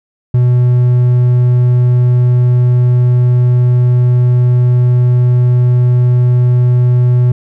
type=tone; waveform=triangle; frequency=123.47 Hz; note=B2; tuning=in tune; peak=-4 dBFS; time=0.34-7.32 s; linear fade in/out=5 ms; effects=none